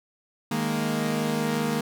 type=chord; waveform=sawtooth; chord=D# suspended fourth; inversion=none; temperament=equal; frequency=155.56 / 207.7 / 233.1 Hz; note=D#3 / G#3 / A#3; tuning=0 / 0 / 0 cents; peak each=-26 / -26 / -23 dBFS; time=0.51-1.81 s; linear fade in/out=5 ms; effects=none